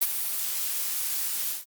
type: noise with ADSR envelope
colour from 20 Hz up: blue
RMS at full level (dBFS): -20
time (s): 0.01-1.65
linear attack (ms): 19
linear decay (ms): 21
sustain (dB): -9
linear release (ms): 150
effects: Opus 32 kbps